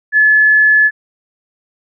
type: tone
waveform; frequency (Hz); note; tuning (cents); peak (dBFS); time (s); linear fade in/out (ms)
sine; 1719; A6; -41; -6; 0.12-0.91; 50
effects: none